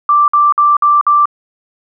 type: tone bursts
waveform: sine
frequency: 1174.7 Hz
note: D6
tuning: in tune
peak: -6 dBFS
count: 5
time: 0.09-1.256 s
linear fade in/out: 2 ms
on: 190 ms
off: 54 ms
effects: none